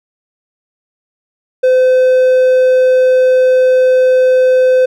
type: tone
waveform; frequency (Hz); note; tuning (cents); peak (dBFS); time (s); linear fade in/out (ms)
triangle; 512; C5; -38; -4; 1.63-4.86; 10
effects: none